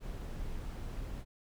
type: noise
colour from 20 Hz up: brown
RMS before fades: -40 dBFS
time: 0-1.25 s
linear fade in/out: 50 ms
effects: none